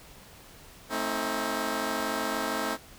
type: chord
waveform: 10% pulse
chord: A diminished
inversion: none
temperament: just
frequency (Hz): 220 / 264 / 316.8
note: A3 / C4 / Eb4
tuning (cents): 0 / +16 / +31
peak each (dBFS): -25 / -25 / -25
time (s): 0.89-2.78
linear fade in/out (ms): 50
effects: pink hiss -51 dBFS RMS until 2.98 s